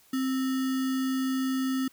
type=tone with sample-and-hold; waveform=sine; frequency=262.6 Hz; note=C4; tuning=6 cents sharp; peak=-25 dBFS; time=0.13-1.88 s; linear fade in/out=5 ms; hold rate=1575 Hz; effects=white hiss -60 dBFS RMS until 1.92 s